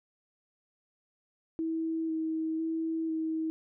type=tone with vibrato; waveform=sine; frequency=321.8 Hz; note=E4; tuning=42 cents flat; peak=-29 dBFS; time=1.59-3.5 s; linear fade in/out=0 ms; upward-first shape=square; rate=1 Hz; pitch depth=13 cents each way; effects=none